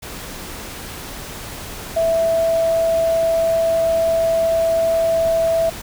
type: tone in noise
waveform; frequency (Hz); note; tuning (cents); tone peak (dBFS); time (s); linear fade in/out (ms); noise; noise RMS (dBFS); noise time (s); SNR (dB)
sine; 659.3; E5; 0; -14; 1.96-5.7; 10; pink; -32; 0.02-5.82; +15
effects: none